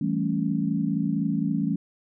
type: chord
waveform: sine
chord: A dominant seventh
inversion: second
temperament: equal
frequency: 164.81 / 196 / 220 / 277.2 Hz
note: E3 / G3 / A3 / C#4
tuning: 0 / 0 / 0 / 0 cents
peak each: -28 dBFS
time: 0.01-1.76 s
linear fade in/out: 5 ms
effects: none